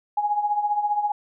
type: tone with tremolo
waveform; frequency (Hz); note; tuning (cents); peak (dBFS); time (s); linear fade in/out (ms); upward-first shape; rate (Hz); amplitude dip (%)
sine; 830.6; G#5; 0; -17; 0.17-1.12; 5; triangle; 15; 75
effects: none